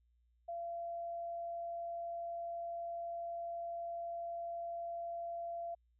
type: tone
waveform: sine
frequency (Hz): 683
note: F5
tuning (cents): -39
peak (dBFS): -39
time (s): 0.48-5.75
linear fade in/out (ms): 10
effects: added 59 Hz sine -70 dBFS peak until 5.99 s